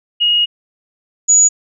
sine tone pair in turn, 2877 / 6843 Hz, F#7 / A8, -49 / -49 cents, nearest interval octave + minor third, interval 1500 cents, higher second, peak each -10 / -6 dBFS, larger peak second, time 0.2-0.46 / 1.28-1.49 s, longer first, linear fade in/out 20 ms, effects none

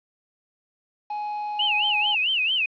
triangle tone, 837 Hz, G#5, 13 cents sharp, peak -25 dBFS, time 1.1-2.15 s, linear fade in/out 5 ms
sine tone with vibrato, 2794 Hz, F7, in tune, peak -20 dBFS, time 1.59-2.66 s, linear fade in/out 5 ms, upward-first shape sine, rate 4.5 Hz, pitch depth 200 cents each way
effects resampled to 11025 Hz + 9-bit

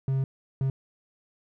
triangle tone bursts at uneven times, 134 Hz, C3, 42 cents sharp, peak -21 dBFS, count 2, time 0.08-0.24 / 0.61-0.7 s, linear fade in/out 2 ms, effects none

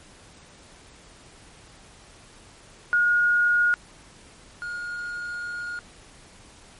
sine / triangle tone pair in turn, 1436 / 1429.9 Hz, F6 / F6, +48 / +40 cents, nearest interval unison, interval 8 cents, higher first, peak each -17 / -28 dBFS, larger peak first, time 2.93-3.74 / 4.62-5.79 s, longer second, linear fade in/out 0 ms, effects pink hiss -50 dBFS RMS until 6.79 s + MP3 48 kbps

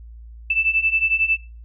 sine beating tone pair, 2637 / 2648 Hz, E7 / E7, 0 / +7 cents, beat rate 11 Hz, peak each -22 / -19 dBFS, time 0.5-1.37 s, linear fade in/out 5 ms, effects noise-tail reverb RT60 0.3 s tail -17 dB re dry + added 57 Hz sine -37 dBFS peak until 1.64 s

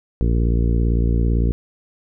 harmonic tone, 57.8 Hz, A#1, 14 cents flat, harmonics 1 / 2 / 3 / 4 / 5 / 6 / 7 / 8, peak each -16 / -22 / -26 / -28 / -30 / -32 / -33 / -34 dBFS, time 0.21-1.52 s, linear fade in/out 0 ms, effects none

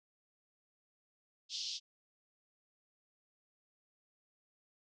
white band-pass noise, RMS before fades -41 dBFS, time 1.49-1.8 s, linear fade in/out 50 ms, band 3100 to 5700 Hz, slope 48 dB/octave, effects none

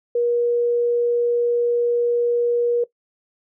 sine tone, 477.6 Hz, A#4, 42 cents sharp, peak -16 dBFS, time 0.15-2.84 s, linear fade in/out 5 ms, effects noise-tail reverb RT60 0.1 s tail -18 dB re dry

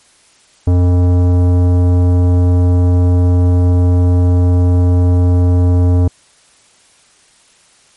sine tone with tanh clipping, 89 Hz, F2, 33 cents sharp, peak -9 dBFS, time 0.67-6.08 s, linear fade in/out 5 ms, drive 15 dB, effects white hiss -49 dBFS RMS until 7.96 s + MP3 48 kbps

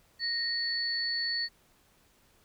sine tone pair together, 1864.7 / 4439 Hz, A#6 / C#8, 0 / +2 cents, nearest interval octave + minor third, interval 1502 cents, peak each -34 / -30 dBFS, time 0.19-1.49 s, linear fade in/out 50 ms, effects pink hiss -65 dBFS RMS until 2.44 s

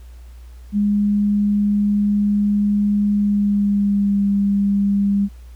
sine tone with pitch glide, 205.3 to 200.4 Hz, G#3 to G3, -20 to +38 cents, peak -14 dBFS, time 0.72-5.29 s, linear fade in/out 50 ms, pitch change -42 cents, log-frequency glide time 3.13-4.22 s, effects added 60 Hz sine -36 dBFS peak until 5.55 s + pink hiss -55 dBFS RMS until 5.55 s

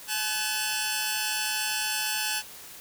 10% pulse tone cluster, 857 / 1512 / 2701 Hz, A5 / F#6 / E7, -46 / +37 / +42 cents, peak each -23 dBFS, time 0.07-2.43 s, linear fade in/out 50 ms, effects white hiss -45 dBFS RMS until 2.8 s

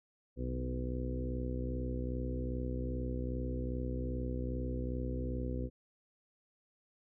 harmonic tone with a mistuned harmonic, 62.5 Hz, B1, 21 cents sharp, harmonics 1 / 2 / 3 / 4 / 5 / 6 / 7 / 8, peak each -37 / -41 / -51 / -41 / -47 / -47 / -51 / -45 dBFS, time 0.36-5.7 s, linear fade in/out 50 ms, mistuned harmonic 2, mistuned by +24 cents, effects none

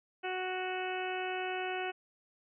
harmonic tone, 370 Hz, F#4, in tune, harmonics 1 / 2 / 3 / 4 / 5 / 6 / 7 / 8, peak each -38 / -38 / -49 / -42 / -47 / -47 / -43 / -47 dBFS, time 0.23-1.92 s, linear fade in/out 20 ms, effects none

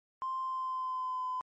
triangle tone with pitch glide, 1046.5 to 1015.5 Hz, C6 to B5, 0 to +48 cents, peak -29 dBFS, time 0.22-1.41 s, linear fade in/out 0 ms, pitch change -52 cents, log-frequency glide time 0.4-1.27 s, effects tanh soft clip ceiling -30 dBFS + MP3 32 kbps

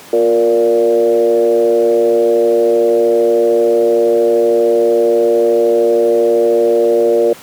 sine tone with frequency modulation, 466.2 Hz, A#4, in tune, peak -8 dBFS, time 0.13-7.33 s, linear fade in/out 2 ms, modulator 113 Hz, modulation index 1.1, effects pink hiss -36 dBFS RMS until 7.42 s + high-pass 200 Hz 12 dB/octave

